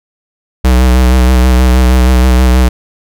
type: tone with vibrato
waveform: square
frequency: 63 Hz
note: B1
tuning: 35 cents sharp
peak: -5 dBFS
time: 0.64-2.69 s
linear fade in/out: 10 ms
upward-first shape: sine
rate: 6.3 Hz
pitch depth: 36 cents each way
effects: none